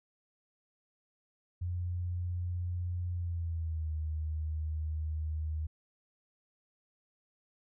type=tone with pitch glide; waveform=sine; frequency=88.4 to 77.85 Hz; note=F2 to D#2; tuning=+22 to +2 cents; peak=-32 dBFS; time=1.61-5.67 s; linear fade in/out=10 ms; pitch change=-220 cents; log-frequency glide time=3.12-3.92 s; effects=none